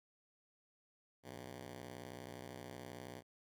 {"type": "ring-modulated tone", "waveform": "10% pulse", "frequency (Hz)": 131.6, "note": "C3", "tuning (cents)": 10, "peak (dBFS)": -37, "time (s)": [1.23, 3.23], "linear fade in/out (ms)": 50, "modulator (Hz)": 29.5, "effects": []}